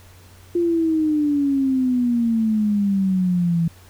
sine exponential sweep, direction down, 349.2 to 164.6 Hz, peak -16 dBFS, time 0.55-3.68 s, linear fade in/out 5 ms, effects added 91 Hz sine -46 dBFS peak until 3.89 s + pink hiss -50 dBFS RMS until 3.89 s

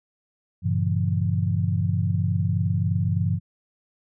sine chord, G diminished seventh, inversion none, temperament just, 98 / 117.6 / 141.12 / 169.34 Hz, G2 / Bb2 / Db3 / Fb3, 0 / +16 / +31 / +47 cents, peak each -23 / -28 / -28 / -26 dBFS, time 0.62-3.4 s, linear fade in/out 50 ms, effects none

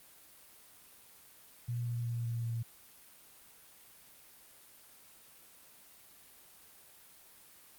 sine tone with pitch steps, 120 / 118.96 / 117.94 / 116.92 / 115.91 Hz, B2 / A#2 / A#2 / A#2 / A#2, -49 / +36 / +21 / +6 / -9 cents, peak -33 dBFS, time 1.68-2.63 s, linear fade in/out 10 ms, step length 190 ms, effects white hiss -58 dBFS RMS until 7.78 s + Opus 32 kbps

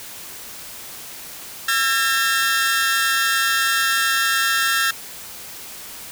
sawtooth tone cluster, 1348 / 1623 / 1821 Hz, E6 / G#6 / A#6, +38 / -40 / -41 cents, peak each -18 dBFS, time 1.68-4.91 s, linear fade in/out 5 ms, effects white hiss -36 dBFS RMS until 6.11 s

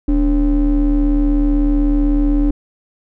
triangle ring-modulated tone, 126 Hz, B2, 35 cents sharp, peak -6 dBFS, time 0.08-2.51 s, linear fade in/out 5 ms, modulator 164 Hz, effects none

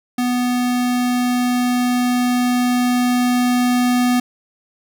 square tone with level ramp, 246.9 Hz, B3, in tune, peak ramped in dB -17 to -14 dBFS, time 0.18-4.2 s, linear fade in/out 5 ms, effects none

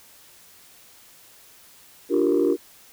sine chord, G minor seventh, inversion second, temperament equal with one note detuned, 293.7 / 349.2 / 388.2 / 466.2 Hz, D4 / F4 / G4 / Bb4, 0 / 0 / -17 / 0 cents, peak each -22 / -21 / -22 / -23 dBFS, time 2.09-2.57 s, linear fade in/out 50 ms, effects tanh soft clip ceiling -11 dBFS + white hiss -51 dBFS RMS until 2.92 s

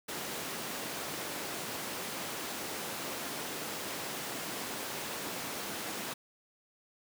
pink high-pass noise, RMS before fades -39 dBFS, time 0.08-6.14 s, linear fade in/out 10 ms, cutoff 230 Hz, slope 12 dB/octave, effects none

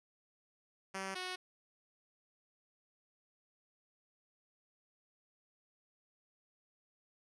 5% pulse tone pair in turn, 192.3 / 367.4 Hz, G3 / F#4, -33 / -12 cents, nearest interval major seventh, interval 1121 cents, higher second, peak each -28 dBFS, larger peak neither, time 0.94-1.15 / 1.15-1.36 s, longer neither, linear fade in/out 10 ms, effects resampled to 22050 Hz

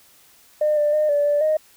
sine tone with pitch steps, 605 / 592 / 609 / 580 / 584 / 620 Hz, D#5 / D5 / D#5 / D5 / D5 / D#5, -49 / +14 / -37 / -22 / -10 / -6 cents, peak -15 dBFS, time 0.61-1.57 s, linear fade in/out 5 ms, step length 160 ms, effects tanh soft clip ceiling -11 dBFS + white hiss -53 dBFS RMS until 1.76 s

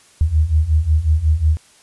sine beating tone pair, 74.8 / 80.3 Hz, D2 / E2, +32 / -45 cents, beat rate 5.5 Hz, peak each -17 / -14 dBFS, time 0.21-1.57 s, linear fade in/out 0 ms, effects white hiss -50 dBFS RMS until 1.82 s + resampled to 24000 Hz

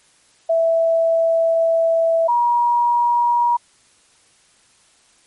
sine tone pair in turn, 659 / 955.4 Hz, E5 / A#5, -1 / +42 cents, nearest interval tritone, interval 643 cents, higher second, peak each -13 dBFS, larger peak neither, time 0.49-2.28 / 2.28-3.57 s, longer first, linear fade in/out 10 ms, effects white hiss -55 dBFS RMS until 5.26 s + MP3 48 kbps

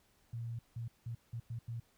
sine tone bursts at uneven times, 116.54 Hz, A#2, in tune, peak -38 dBFS, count 6, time 0.33-0.59 / 0.76-0.88 / 1.06-1.15 / 1.33-1.4 / 1.5-1.59 / 1.68-1.8 s, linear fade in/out 5 ms, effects pink hiss -71 dBFS RMS until 1.97 s

